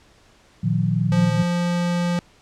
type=chord; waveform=sine; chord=Bb suspended fourth; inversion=none; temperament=equal with one note detuned; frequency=116.54 / 155.56 / 178.8 Hz; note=Bb2 / Eb3 / F3; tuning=0 / 0 / +41 cents; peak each=-22 dBFS; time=0.63-1.43 s; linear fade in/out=10 ms
type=tone; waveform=square; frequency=174.61 Hz; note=F3; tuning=in tune; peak=-20 dBFS; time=1.12-2.19 s; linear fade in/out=0 ms
effects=pink hiss -54 dBFS RMS until 2.41 s + low-pass 7000 Hz 12 dB/octave